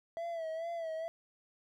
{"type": "tone with vibrato", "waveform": "triangle", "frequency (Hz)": 659.3, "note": "E5", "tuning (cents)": 0, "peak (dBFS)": -34, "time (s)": [0.17, 1.08], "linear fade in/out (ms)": 0, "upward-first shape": "sine", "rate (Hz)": 2.3, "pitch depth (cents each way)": 60, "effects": []}